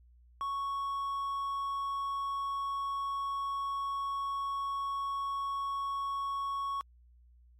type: tone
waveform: triangle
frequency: 1108.7 Hz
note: C#6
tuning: in tune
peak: -30 dBFS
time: 0.41-6.81 s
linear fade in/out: 0 ms
effects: added 60 Hz sine -57 dBFS peak until 7.59 s + MP3 96 kbps